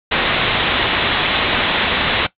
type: low-pass noise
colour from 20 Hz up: white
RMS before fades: -17 dBFS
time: 0.11-2.27 s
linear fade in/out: 10 ms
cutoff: 3800 Hz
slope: 96 dB/octave
effects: noise-tail reverb RT60 0.1 s tail -18 dB re dry + MP3 96 kbps